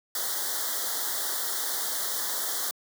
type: band-stop noise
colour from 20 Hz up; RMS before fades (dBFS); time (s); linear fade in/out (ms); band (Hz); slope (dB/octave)
white; -30; 0.15-2.71; 2; 2000 to 3200; 96
effects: high-pass 400 Hz 12 dB/octave